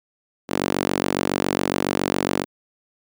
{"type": "tone with high-pass filter", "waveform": "sawtooth", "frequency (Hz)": 47.22, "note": "F#1", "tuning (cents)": 36, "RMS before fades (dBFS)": -23, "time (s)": [0.48, 2.46], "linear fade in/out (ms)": 50, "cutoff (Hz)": 280, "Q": 1.4, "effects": []}